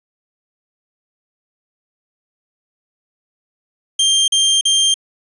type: tone bursts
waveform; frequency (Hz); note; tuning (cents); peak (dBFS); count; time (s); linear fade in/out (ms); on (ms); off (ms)
sawtooth; 3178; G7; +23; -8; 3; 3.99-4.942; 5; 290; 41
effects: resampled to 24000 Hz + 8-bit